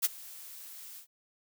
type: noise with ADSR envelope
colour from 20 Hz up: blue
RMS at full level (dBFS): -24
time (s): 0.02-1.07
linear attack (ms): 29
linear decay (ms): 25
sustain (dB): -23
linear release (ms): 94
effects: none